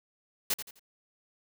white noise with echo, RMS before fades -28 dBFS, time 0.5-0.54 s, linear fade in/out 5 ms, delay 85 ms, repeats 3, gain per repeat -10 dB, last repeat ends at 0.795 s, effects none

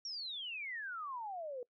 sine exponential sweep, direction down, 5680 to 476 Hz, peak -40 dBFS, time 0.05-1.63 s, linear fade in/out 2 ms, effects noise-tail reverb RT60 0.1 s tail -23 dB re dry

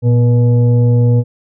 sine tone with frequency modulation, 118.4 Hz, A#2, 27 cents sharp, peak -7 dBFS, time 0.02-1.24 s, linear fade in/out 50 ms, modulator 364 Hz, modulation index 0.5, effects none

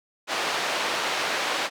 pink band-pass noise, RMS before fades -27 dBFS, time 0.27-1.7 s, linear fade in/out 50 ms, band 580 to 4600 Hz, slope 12 dB/octave, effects none

